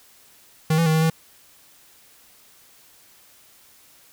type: tone with pitch steps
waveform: square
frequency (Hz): 158 / 166.2 / 157.9 / 159.2 / 161.6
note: D#3 / E3 / D#3 / D#3 / E3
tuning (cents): +27 / +15 / +26 / +40 / -34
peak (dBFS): -17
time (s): 0.7-1.1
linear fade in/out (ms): 5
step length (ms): 80
effects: white hiss -53 dBFS RMS until 4.12 s